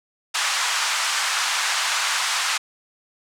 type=band-pass noise; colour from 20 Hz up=pink; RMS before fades=-23 dBFS; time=0.34-2.58 s; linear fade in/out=10 ms; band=980 to 8400 Hz; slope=24 dB/octave; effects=none